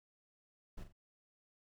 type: noise with echo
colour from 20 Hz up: brown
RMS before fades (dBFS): -45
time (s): 0.77-0.84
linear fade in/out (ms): 10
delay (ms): 43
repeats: 2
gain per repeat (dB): -9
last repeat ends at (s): 0.926
effects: none